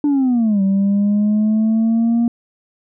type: linear two-way sweep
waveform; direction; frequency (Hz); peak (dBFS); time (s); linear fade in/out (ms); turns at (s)
sine; down then up; 296.6 to 192.6 to 236.3; -10; 0.04-2.28; 2; 0.62
effects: tanh soft clip ceiling -11 dBFS